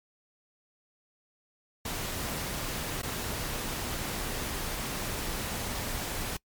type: noise with dropouts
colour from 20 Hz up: pink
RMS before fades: -34 dBFS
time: 1.85-6.37 s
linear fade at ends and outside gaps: 5 ms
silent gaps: 3.018-3.03 s
effects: noise-tail reverb RT60 0.1 s tail -25 dB re dry + MP3 96 kbps